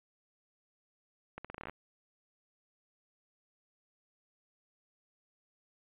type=accelerating click train; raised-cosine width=0.5 ms; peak=-27 dBFS; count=11; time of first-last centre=1.38-1.696 s; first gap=66 ms; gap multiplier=0.82; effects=resampled to 8000 Hz